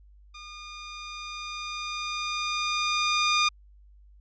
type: tone with level ramp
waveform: 15% pulse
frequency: 1215 Hz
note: D#6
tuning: 42 cents flat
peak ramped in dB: -36 to -14 dBFS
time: 0.34-3.49 s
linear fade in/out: 10 ms
effects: added 50 Hz sine -51 dBFS peak until 4.2 s + resampled to 16000 Hz

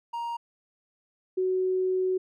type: tone pair in turn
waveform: triangle / sine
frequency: 938 / 372.2 Hz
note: A#5 / F#4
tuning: +11 / +10 cents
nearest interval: octave + major third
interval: 1601 cents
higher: first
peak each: -28 / -23 dBFS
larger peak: second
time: 0.13-0.37 / 1.37-2.18 s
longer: second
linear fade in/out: 10 ms
effects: none

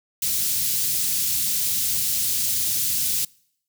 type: band-stop noise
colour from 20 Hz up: white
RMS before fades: -23 dBFS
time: 0.22-3.25 s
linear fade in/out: 5 ms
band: 150 to 4200 Hz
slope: 12 dB/octave
effects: noise-tail reverb RT60 0.7 s tail -26 dB re dry + high-pass 80 Hz 12 dB/octave

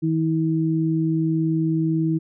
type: tone pair together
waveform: sine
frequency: 159.9 / 321.5 Hz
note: D#3 / E4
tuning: +48 / -43 cents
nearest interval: octave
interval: 1209 cents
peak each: -21 dBFS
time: 0.02-2.19 s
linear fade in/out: 20 ms
effects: none

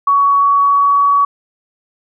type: tone with pitch glide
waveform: sine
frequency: 1123 to 1131.5 Hz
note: C#6 to C#6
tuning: +22 to +35 cents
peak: -8 dBFS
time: 0.07-1.25 s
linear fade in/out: 5 ms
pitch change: +13 cents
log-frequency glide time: 0.31-1.1 s
effects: none

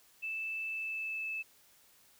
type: tone with pitch glide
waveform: sine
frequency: 2637 to 2619 Hz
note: E7 to E7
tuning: 0 to -12 cents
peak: -35 dBFS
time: 0.22-1.43 s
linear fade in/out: 20 ms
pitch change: -12 cents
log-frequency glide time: 0.66-1.26 s
effects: white hiss -64 dBFS RMS until 2.19 s

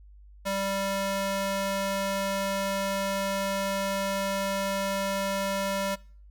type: tone with high-pass filter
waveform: square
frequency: 196 Hz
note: G3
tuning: in tune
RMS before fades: -29 dBFS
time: 0.45-5.96 s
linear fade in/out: 20 ms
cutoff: 420 Hz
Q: 1.1
effects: noise-tail reverb RT60 0.5 s tail -24 dB re dry + added 50 Hz sine -48 dBFS peak until 6.3 s

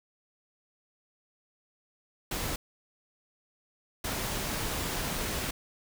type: noise bursts at uneven times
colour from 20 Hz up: pink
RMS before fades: -33 dBFS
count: 2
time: 2.31-2.56 / 4.04-5.51 s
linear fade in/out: 5 ms
effects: none

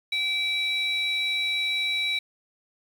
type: tone pair together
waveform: sine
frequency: 2320 / 3902 Hz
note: D7 / B7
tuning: -22 / -22 cents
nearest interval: major sixth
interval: 900 cents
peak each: -25 dBFS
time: 0.12-2.19 s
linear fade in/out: 5 ms
effects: tanh soft clip ceiling -19 dBFS + 8-bit

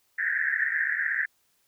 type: band-pass noise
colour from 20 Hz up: white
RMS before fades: -27 dBFS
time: 0.18-1.26 s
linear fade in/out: 10 ms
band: 1600 to 1900 Hz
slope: 96 dB/octave
effects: white hiss -69 dBFS RMS until 1.67 s

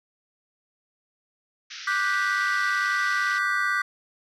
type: band-pass noise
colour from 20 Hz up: white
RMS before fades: -39 dBFS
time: 1.7-3.39 s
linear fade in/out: 10 ms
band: 1300 to 6000 Hz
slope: 96 dB/octave
type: chord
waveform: triangle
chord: G major seventh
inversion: second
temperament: just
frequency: 1176 / 1470 / 1568 / 1960 Hz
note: D6 / F#6 / G6 / B6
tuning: +2 / -12 / 0 / -14 cents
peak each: -26 dBFS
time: 1.87-3.82 s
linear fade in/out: 5 ms
effects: none

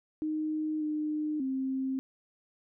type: tone with pitch steps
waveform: sine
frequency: 309.4 / 304.2 / 264.7 Hz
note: D#4 / D#4 / C4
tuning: -10 / -39 / +20 cents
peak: -29 dBFS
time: 0.22-1.99 s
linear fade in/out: 0 ms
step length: 590 ms
effects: none

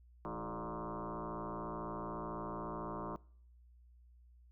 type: tone with frequency modulation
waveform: sine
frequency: 370 Hz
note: F#4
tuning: in tune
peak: -39 dBFS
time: 0.25-3.16 s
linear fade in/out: 0 ms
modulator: 114 Hz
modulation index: 7.2
effects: noise-tail reverb RT60 0.6 s tail -23 dB re dry + added 60 Hz sine -59 dBFS peak until 4.51 s

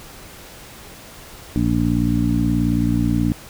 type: harmonic tone with a mistuned harmonic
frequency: 58.6 Hz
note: A#1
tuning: 10 cents sharp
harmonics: 1 / 2 / 3 / 4 / 5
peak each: -24 / -22 / -23 / -21 / -21 dBFS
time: 1.56-3.32 s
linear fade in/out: 0 ms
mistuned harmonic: 1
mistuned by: +16 cents
effects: pink hiss -40 dBFS RMS until 3.49 s

